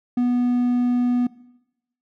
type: tone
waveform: triangle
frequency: 245.2 Hz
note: B3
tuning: 12 cents flat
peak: -15 dBFS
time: 0.17-1.27 s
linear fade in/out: 5 ms
effects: noise-tail reverb RT60 0.9 s tail -20 dB re dry